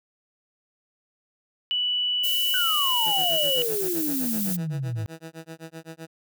sine tone with pitch glide, 2960 to 2940 Hz, F#7 to F#7, 0 to -12 cents, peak -22 dBFS, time 1.71-3.62 s, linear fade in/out 0 ms, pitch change -12 cents, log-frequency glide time 2.48-2.85 s
violet noise, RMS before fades -29 dBFS, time 2.23-4.57 s, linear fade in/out 20 ms
sine exponential sweep, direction down, 1529 to 103.7 Hz, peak -26 dBFS, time 2.54-5.06 s, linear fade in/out 0 ms
15% pulse tone with tremolo, 162.5 Hz, E3, 24 cents flat, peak -29 dBFS, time 3.05-6.07 s, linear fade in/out 20 ms, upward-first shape sine, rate 7.8 Hz, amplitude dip 100%
effects none

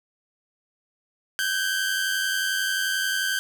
sawtooth tone pair together, 1534.7 / 1626 Hz, G6 / G#6, -37 / -37 cents, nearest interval minor second, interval 100 cents, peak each -21 / -25 dBFS, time 1.39-3.39 s, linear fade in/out 0 ms, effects none

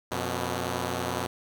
5% pulse tone pair together, 89.49 / 123.4 Hz, F2 / B2, +43 / -1 cents, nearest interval tritone, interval 556 cents, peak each -20 dBFS, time 0.11-1.27 s, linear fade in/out 10 ms, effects none

